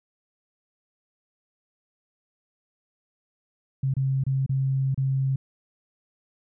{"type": "tone with dropouts", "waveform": "sine", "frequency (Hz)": 134.2, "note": "C3", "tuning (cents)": 44, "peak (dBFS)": -21, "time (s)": [3.83, 5.36], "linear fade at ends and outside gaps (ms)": 5, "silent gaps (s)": [[3.939, 3.966], [4.238, 4.265], [4.463, 4.493], [4.945, 4.976]], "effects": []}